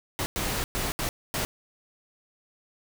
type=noise bursts at uneven times; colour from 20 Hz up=pink; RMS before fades=-29 dBFS; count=5; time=0.19-0.26 / 0.36-0.64 / 0.75-0.92 / 0.99-1.09 / 1.34-1.45 s; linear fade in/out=0 ms; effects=none